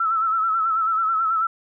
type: tone with vibrato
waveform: sine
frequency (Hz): 1318.5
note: E6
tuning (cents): 0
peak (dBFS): -18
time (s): 0-1.47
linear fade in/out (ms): 5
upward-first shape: sine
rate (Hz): 9.2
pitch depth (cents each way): 55
effects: none